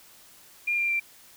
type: tone with pitch steps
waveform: sine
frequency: 2406 / 2382 / 2359 Hz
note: D7 / D7 / D7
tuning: +41 / +24 / +7 cents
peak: -23 dBFS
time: 0.67-1 s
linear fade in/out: 10 ms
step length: 110 ms
effects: white hiss -53 dBFS RMS until 1.36 s